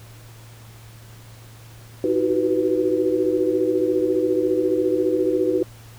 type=tone cluster; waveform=sine; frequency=316.7 / 365.6 / 380.1 / 494.3 Hz; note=D#4 / F#4 / F#4 / B4; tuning=+31 / -21 / +47 / +1 cents; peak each=-23 dBFS; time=2.04-5.63 s; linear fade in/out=2 ms; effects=added 113 Hz sine -42 dBFS peak until 5.98 s + pink hiss -48 dBFS RMS until 5.98 s